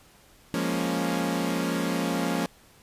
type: chord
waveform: sawtooth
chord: Bb minor seventh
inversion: second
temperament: equal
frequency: 174.61 / 207.7 / 233.1 / 277.2 Hz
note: F3 / Ab3 / Bb3 / Db4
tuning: 0 / 0 / 0 / 0 cents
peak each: -26 / -29 / -27 / -26 dBFS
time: 0.54-2.46 s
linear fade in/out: 0 ms
effects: pink hiss -56 dBFS RMS until 2.82 s + resampled to 32000 Hz